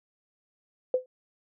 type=tone with exponential decay; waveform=sine; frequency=509 Hz; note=C5; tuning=48 cents flat; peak=-17 dBFS; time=0.94-1.06 s; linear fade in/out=2 ms; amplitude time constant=25 ms; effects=none